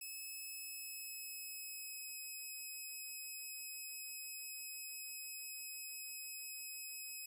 5% pulse tone with pitch glide, 2585 to 2551 Hz, E7 to D#7, -34 to +43 cents, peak -37 dBFS, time 0.01-7.26 s, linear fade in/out 5 ms, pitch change -23 cents, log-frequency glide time 0.53-2.11 s, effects none

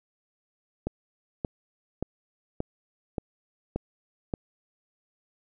click train, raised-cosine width 2 ms, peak -15 dBFS, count 7, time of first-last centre 0.87-4.338 s, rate 1.73 Hz, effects none

